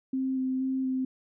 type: tone with vibrato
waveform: sine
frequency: 261.6 Hz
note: C4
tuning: in tune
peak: -26 dBFS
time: 0.13-1.05 s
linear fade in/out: 5 ms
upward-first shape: square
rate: 2.1 Hz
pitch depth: 11 cents each way
effects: none